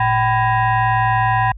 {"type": "tone with frequency modulation", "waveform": "sine", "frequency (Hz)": 115.1, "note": "A#2", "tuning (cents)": -22, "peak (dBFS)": -13, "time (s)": [0, 1.52], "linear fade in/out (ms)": 5, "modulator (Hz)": 881, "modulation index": 1.6, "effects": ["added 50 Hz sine -31 dBFS peak until 1.57 s"]}